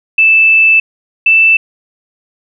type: tone pair in turn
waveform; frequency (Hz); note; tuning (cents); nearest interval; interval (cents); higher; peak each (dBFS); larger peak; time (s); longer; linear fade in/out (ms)
sine; 2637 / 2650; E7 / E7; 0 / +9; unison; 9; second; -4; neither; 0.18-0.8 / 1.26-1.57; first; 5
effects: none